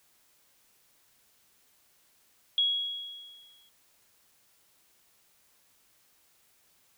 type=tone with exponential decay; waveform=sine; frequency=3322 Hz; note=G#7; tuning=in tune; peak=-21 dBFS; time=2.58-3.69 s; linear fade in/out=1 ms; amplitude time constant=240 ms; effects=white hiss -66 dBFS RMS until 6.97 s